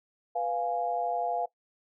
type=chord; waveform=sine; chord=F diminished; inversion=second; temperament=equal; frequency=493.9 / 698.5 / 830.6 Hz; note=Cb5 / F5 / Ab5; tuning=0 / 0 / 0 cents; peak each=-35 / -29 / -34 dBFS; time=0.35-1.46 s; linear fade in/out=10 ms; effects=noise-tail reverb RT60 0.1 s tail -19 dB re dry